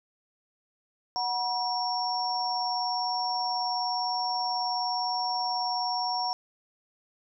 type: tone cluster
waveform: sine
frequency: 741 / 961 / 5480 Hz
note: F#5 / B5 / F8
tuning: +2 / -48 / -34 cents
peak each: -31 dBFS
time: 1.16-6.33 s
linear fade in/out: 0 ms
effects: none